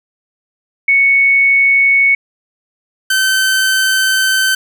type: tone pair in turn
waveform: sine / sawtooth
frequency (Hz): 2217 / 1538.7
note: C#7 / G6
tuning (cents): 0 / -33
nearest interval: tritone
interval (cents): 633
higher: first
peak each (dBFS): -7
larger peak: neither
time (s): 0.88-2.15 / 3.1-4.55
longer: second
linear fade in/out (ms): 5
effects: none